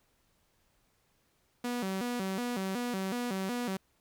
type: tone with vibrato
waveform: sawtooth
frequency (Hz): 215.6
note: A3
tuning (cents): -35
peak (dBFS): -28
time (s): 1.64-3.77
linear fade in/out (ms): 5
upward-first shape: square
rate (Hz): 2.7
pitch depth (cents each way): 210
effects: pink hiss -72 dBFS RMS until 4 s